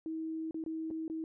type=tone with dropouts; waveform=sine; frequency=320.5 Hz; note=E4; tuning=49 cents flat; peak=-35 dBFS; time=0.06-1.24 s; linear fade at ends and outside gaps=1 ms; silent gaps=0.51-0.544 / 0.639-0.662 / 0.904-0.91 / 1.08-1.099 s; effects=none